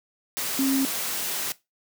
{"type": "tone in noise", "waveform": "sine", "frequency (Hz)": 270, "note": "C#4", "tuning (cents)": -45, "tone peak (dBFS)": -20, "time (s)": [0.59, 0.85], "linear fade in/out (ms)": 0, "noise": "white", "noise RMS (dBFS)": -29, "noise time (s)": [0.37, 1.52], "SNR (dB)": 6, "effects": ["noise-tail reverb RT60 0.2 s tail -18 dB re dry", "high-pass 150 Hz 12 dB/octave"]}